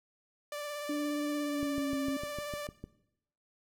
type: tone with vibrato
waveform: sawtooth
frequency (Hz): 587.3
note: D5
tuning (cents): 0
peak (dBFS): -33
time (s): 0.52-2.67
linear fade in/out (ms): 2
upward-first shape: triangle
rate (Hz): 17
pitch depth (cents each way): 25
type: tone with pitch glide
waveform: sine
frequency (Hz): 293.9 to 272.6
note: D4 to C#4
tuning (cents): +1 to -29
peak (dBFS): -31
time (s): 0.89-2.17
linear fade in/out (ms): 5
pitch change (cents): -130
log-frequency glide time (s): 1.38-1.97
type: click train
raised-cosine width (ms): 3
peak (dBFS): -28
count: 9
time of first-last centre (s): 1.63-2.84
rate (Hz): 6.61
effects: noise-tail reverb RT60 0.8 s tail -18 dB re dry